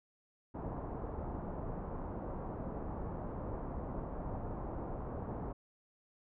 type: low-pass noise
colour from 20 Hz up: pink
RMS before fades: -41 dBFS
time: 0.54-5.53 s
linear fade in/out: 10 ms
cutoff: 1000 Hz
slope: 24 dB/octave
effects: none